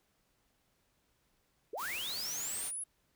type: linear sweep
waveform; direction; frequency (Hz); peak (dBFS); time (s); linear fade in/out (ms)
sine; up; 355.7 to 10830; -37; 1.73-2.84; 5
type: noise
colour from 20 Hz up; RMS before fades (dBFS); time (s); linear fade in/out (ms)
white; -43; 1.77-2.72; 50
effects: pink hiss -75 dBFS RMS until 3.15 s